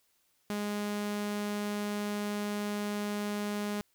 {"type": "tone", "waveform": "sawtooth", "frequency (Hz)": 206.8, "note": "G#3", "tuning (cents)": -7, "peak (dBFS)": -28, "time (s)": [0.5, 3.81], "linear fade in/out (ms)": 0, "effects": ["white hiss -72 dBFS RMS until 3.94 s"]}